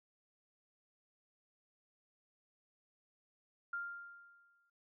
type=tone with exponential decay; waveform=sine; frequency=1396.9 Hz; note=F6; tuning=in tune; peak=-36 dBFS; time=3.73-4.7 s; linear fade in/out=5 ms; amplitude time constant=210 ms; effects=none